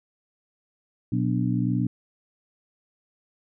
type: harmonic tone with a mistuned harmonic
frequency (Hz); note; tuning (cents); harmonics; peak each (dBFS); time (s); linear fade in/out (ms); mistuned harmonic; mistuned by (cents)
61.74; B1; 0; 2 / 3 / 4 / 5; -25 / -27 / -28 / -29; 1.12-1.87; 5; 5; -84
effects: none